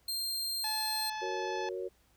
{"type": "tone", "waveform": "sawtooth", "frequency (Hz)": 4186, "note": "C8", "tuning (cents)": 0, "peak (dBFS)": -30, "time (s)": [0.08, 1.1], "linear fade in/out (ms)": 5}
{"type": "harmonic tone", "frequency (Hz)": 863, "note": "A5", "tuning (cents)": -34, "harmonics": [1, 2, 3, 4, 5, 6, 7], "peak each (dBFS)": [-37, -43, -47, -49, -51, -53, -54], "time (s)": [0.64, 1.69], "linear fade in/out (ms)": 2}
{"type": "chord", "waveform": "sine", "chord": "F# major", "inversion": "none", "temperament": "equal", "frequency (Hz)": [370, 466.2, 554.4], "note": ["F#4", "A#4", "C#5"], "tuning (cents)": [0, 0, 0], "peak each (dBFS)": [-37, -40, -42], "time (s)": [1.21, 1.89], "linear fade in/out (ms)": 20}
{"effects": ["added 60 Hz sine -69 dBFS peak until 2.16 s", "pink hiss -69 dBFS RMS until 2.16 s"]}